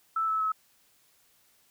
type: tone with pitch steps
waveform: sine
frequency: 1318.5 / 1304.1 / 1289.9 Hz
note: E6 / E6 / E6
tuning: 0 / -19 / -38 cents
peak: -25 dBFS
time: 0.16-0.52 s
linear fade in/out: 5 ms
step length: 120 ms
effects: white hiss -65 dBFS RMS until 1.7 s